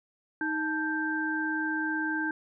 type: tone cluster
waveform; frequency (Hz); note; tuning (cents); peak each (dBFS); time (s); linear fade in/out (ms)
sine; 312.4 / 881 / 1571; D#4 / A5 / G6; +7 / +2 / +3; -31 / -37 / -30; 0.41-2.31; 2
effects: none